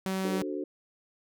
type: tone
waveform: sawtooth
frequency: 190 Hz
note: F#3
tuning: 46 cents sharp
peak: -25 dBFS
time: 0.06-0.42 s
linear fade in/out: 0 ms
type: chord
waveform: sine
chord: D dominant seventh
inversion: none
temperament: equal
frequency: 293.7 / 370 / 440 / 523.3 Hz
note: D4 / F#4 / A4 / C5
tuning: 0 / 0 / 0 / 0 cents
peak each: -35 / -35 / -39 / -41 dBFS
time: 0.24-0.64 s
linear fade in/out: 5 ms
effects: none